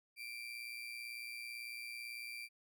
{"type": "tone with amplitude modulation", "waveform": "35% pulse", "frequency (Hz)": 2354, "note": "D7", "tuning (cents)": 3, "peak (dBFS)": -40, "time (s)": [0.16, 2.49], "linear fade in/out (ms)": 50, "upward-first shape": "sine", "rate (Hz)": 118, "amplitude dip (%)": 55, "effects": []}